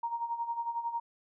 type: tone with tremolo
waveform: sine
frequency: 934 Hz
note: A#5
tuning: 3 cents sharp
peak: -29 dBFS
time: 0.03-1 s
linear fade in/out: 5 ms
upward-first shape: sine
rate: 11 Hz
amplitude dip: 70%
effects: none